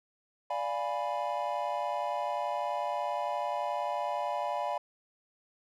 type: chord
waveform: triangle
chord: D diminished seventh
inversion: none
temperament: equal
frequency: 587.3 / 698.5 / 830.6 / 987.8 Hz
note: D5 / F5 / Ab5 / Cb6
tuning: 0 / 0 / 0 / 0 cents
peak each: -34 dBFS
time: 0.5-4.78 s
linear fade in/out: 5 ms
effects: none